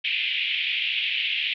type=band-pass noise; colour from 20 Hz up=pink; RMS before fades=-26 dBFS; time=0.04-1.54 s; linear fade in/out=10 ms; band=2300 to 3300 Hz; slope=48 dB/octave; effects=none